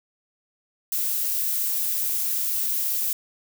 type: noise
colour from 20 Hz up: violet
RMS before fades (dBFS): -25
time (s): 0.92-3.13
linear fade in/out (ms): 2
effects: none